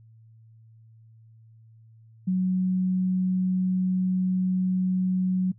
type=tone; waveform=sine; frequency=185 Hz; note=F#3; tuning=in tune; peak=-21 dBFS; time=2.27-5.52 s; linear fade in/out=10 ms; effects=noise-tail reverb RT60 0.1 s tail -24 dB re dry + added 112 Hz sine -50 dBFS peak until 5.58 s